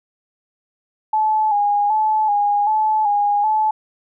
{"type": "tone with vibrato", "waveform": "sine", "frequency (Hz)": 842, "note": "G#5", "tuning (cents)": 24, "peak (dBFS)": -14, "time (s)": [1.13, 3.71], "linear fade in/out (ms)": 5, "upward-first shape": "square", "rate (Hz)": 1.3, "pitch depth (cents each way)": 45, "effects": []}